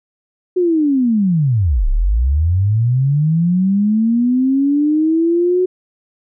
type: linear two-way sweep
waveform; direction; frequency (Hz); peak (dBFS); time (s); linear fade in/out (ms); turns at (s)
sine; down then up; 370 to 30.87 to 370; -11; 0.56-5.66; 10; 1.88
effects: none